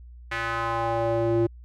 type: tone with band-pass filter sweep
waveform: square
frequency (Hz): 115.4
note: A#2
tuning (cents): -17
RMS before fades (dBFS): -25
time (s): 0.31-1.47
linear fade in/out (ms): 10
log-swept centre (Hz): 1900 to 330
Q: 2.2
effects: added 60 Hz sine -42 dBFS peak until 1.64 s